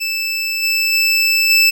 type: tone with level steps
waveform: 25% pulse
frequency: 2637 Hz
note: E7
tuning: in tune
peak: -14 / -10 / -8 / -5 dBFS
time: 0-1.71 s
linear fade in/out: 20 ms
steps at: 0.62 / 0.92 / 1.49 s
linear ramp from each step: 20 ms
effects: none